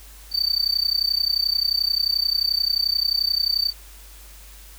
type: tone with amplitude modulation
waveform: triangle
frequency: 4579 Hz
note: D8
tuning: 45 cents flat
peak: -14 dBFS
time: 0.31-3.73 s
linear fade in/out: 50 ms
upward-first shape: sine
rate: 31.4 Hz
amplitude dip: 95%
effects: added 50 Hz sine -43 dBFS peak until 4.78 s + white hiss -47 dBFS RMS until 4.78 s